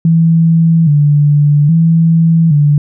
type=tone with vibrato; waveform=sine; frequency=155.3 Hz; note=D#3; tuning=3 cents flat; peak=-5 dBFS; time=0.05-2.78 s; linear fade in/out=2 ms; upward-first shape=square; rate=0.61 Hz; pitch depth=100 cents each way; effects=none